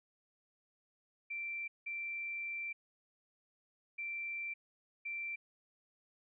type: tone bursts at uneven times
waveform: sine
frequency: 2349 Hz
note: D7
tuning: in tune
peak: -38 dBFS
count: 4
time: 1.3-1.68 / 1.86-2.73 / 3.98-4.54 / 5.05-5.36 s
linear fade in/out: 10 ms
effects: none